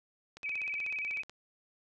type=click train; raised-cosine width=0.2 ms; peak=-30 dBFS; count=16; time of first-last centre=0.37-1.296 s; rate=16.2 Hz
type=tone with vibrato; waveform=sine; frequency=2412 Hz; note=D7; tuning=46 cents sharp; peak=-33 dBFS; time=0.43-1.23 s; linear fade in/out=20 ms; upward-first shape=square; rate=17 Hz; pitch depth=80 cents each way
effects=none